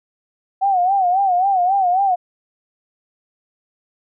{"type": "tone with vibrato", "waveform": "sine", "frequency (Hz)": 751, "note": "F#5", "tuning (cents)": 26, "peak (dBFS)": -13, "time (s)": [0.61, 2.16], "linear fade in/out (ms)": 20, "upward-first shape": "sine", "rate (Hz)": 3.7, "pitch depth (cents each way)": 110, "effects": []}